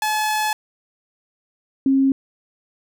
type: tone pair in turn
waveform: sawtooth / sine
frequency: 857 / 269.9 Hz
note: A5 / C#4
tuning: -46 / -46 cents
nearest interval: octave + minor sixth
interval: 2000 cents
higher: first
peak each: -15 / -13 dBFS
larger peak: second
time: 0.02-0.53 / 1.86-2.12 s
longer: first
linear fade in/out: 2 ms
effects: none